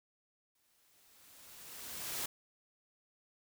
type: noise with exponential growth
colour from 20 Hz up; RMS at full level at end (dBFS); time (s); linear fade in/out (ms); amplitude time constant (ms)
white; -37; 0.55-2.26; 5; 370
effects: none